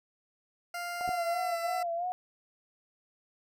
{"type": "tone with pitch glide", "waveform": "20% pulse", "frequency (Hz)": [698.5, 670], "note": ["F5", "E5"], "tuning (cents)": [0, 28], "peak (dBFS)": -30, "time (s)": [0.74, 1.83], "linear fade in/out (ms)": 5, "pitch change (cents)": -72, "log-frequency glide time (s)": [0.99, 1.57]}
{"type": "tone with vibrato", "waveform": "sine", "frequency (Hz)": 701, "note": "F5", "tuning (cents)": 6, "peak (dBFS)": -30, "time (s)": [1.01, 2.12], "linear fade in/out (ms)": 0, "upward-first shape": "sine", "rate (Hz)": 3, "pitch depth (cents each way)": 73}
{"type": "clicks", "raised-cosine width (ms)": 2, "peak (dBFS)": [-34, -27], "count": 2, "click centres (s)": [1.078, 1.091]}
{"effects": []}